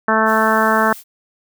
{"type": "harmonic tone", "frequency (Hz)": 220, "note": "A3", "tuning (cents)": 0, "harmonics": [1, 2, 3, 4, 5, 6, 7, 8], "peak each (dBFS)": [-20, -22, -20, -20, -19, -20, -20, -23], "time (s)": [0.08, 0.93], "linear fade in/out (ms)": 2}
{"type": "noise", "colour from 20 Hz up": "blue", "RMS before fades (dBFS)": -36, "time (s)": [0.25, 1.04], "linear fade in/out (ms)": 50}
{"effects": []}